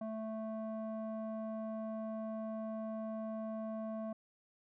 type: tone with low-pass filter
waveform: square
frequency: 220 Hz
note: A3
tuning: in tune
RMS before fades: -41 dBFS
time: 0.01-4.13 s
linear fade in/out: 5 ms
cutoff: 820 Hz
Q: 9.5
effects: none